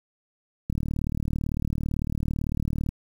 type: click train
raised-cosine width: 5 ms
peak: -15 dBFS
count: 84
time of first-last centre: 0.7-2.89 s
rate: 37.9 Hz
effects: 8-bit